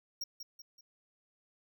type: tone with echo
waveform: square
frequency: 5588 Hz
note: F8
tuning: in tune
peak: -36 dBFS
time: 0.21-0.24 s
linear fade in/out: 5 ms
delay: 190 ms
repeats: 3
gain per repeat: -7 dB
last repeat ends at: 0.81 s
effects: none